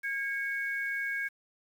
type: tone pair together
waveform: sine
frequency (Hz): 1628.6 / 2219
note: G#6 / C#7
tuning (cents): -34 / +1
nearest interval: perfect fourth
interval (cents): 535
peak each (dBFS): -32 / -35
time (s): 0.03-1.29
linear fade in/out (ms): 20
effects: 9-bit